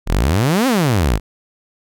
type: exponential two-way sweep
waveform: sawtooth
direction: up then down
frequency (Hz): 34.65 to 277.2 to 44.61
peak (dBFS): -9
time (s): 0.06-1.2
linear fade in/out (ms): 50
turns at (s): 0.67
effects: none